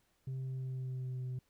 sine tone with pitch glide, 131.6 to 127.26 Hz, C3 to C3, +10 to -48 cents, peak -34 dBFS, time 0.27-1.39 s, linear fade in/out 5 ms, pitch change -58 cents, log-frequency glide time 0.38-1.25 s, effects tanh soft clip ceiling -36 dBFS + pink hiss -75 dBFS RMS until 1.49 s

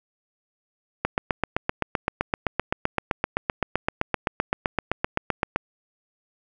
click train, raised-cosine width 0.5 ms, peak -6 dBFS, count 36, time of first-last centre 1.05-5.56 s, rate 7.76 Hz, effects none

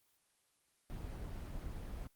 brown noise, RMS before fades -44 dBFS, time 0.9-2.07 s, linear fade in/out 0 ms, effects white hiss -75 dBFS RMS until 2.15 s + Opus 24 kbps

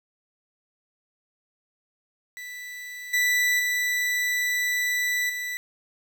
40% pulse tone with level steps, 1975.5 Hz, B6, in tune, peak -35 / -19 / -22 / -28 dBFS, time 2.37-5.57 s, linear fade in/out 0 ms, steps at 3.13 / 3.59 / 5.29 s, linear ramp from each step 10 ms, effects 9-bit

